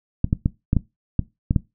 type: clicks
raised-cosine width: 5 ms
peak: -5 dBFS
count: 8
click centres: 0.244 / 0.329 / 0.459 / 0.731 / 0.767 / 1.193 / 1.509 / 1.562 s
effects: noise-tail reverb RT60 0.2 s tail -19 dB re dry